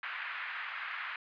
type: band-pass noise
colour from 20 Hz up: pink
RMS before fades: -40 dBFS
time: 0.03-1.16 s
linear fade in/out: 2 ms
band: 1300 to 2400 Hz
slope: 24 dB/octave
effects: resampled to 11025 Hz